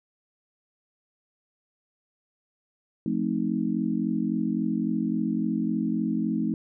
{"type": "chord", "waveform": "sine", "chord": "F dominant seventh", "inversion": "none", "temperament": "just", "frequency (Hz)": [174.61, 218.3, 261.9, 314.3], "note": ["F3", "A3", "C4", "Eb4"], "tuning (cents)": [0, -13, 2, 18], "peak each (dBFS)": [-31, -27, -30, -30], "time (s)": [3.06, 6.54], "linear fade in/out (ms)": 2, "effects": []}